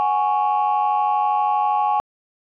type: chord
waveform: sine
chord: F# suspended second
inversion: none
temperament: just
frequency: 740 / 832.5 / 1110 Hz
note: F#5 / G#5 / C#6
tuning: 0 / +4 / +2 cents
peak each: -23 / -17 / -22 dBFS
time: 0-2 s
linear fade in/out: 0 ms
effects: tanh soft clip ceiling -11 dBFS